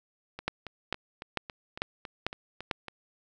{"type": "two click trains", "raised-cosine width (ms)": 0.3, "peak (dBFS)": [-12, -23], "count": [6, 10], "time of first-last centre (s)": [[0.48, 2.712], [0.39, 2.883]], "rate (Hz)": [2.24, 3.61], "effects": []}